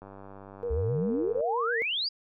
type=click train; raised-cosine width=1 ms; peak=-32 dBFS; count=137; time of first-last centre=0.02-1.406 s; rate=98.1 Hz
type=tone with vibrato; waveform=sine; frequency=466.2 Hz; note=A#4; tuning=in tune; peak=-29 dBFS; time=0.63-1.82 s; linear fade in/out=0 ms; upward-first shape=sine; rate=7.6 Hz; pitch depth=54 cents each way
type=exponential sweep; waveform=sine; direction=up; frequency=64.6 to 4978 Hz; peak=-27 dBFS; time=0.7-2.09 s; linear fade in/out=10 ms
effects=none